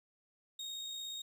35% pulse tone with amplitude modulation, 3729 Hz, A#7, in tune, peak -37 dBFS, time 0.59-1.22 s, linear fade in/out 5 ms, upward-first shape sine, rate 56.9 Hz, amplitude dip 30%, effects resampled to 32000 Hz + 12-bit

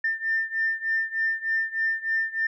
sine beating tone pair, 1795 / 1798.3 Hz, A6 / A6, +34 / +37 cents, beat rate 3.3 Hz, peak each -25 / -27 dBFS, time 0.04-2.47 s, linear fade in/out 5 ms, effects tanh soft clip ceiling -16 dBFS

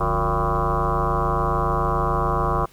sine tone with frequency modulation, 575 Hz, D5, 37 cents flat, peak -18 dBFS, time 0-2.66 s, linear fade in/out 10 ms, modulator 107 Hz, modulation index 6.2, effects pink hiss -52 dBFS RMS until 2.72 s

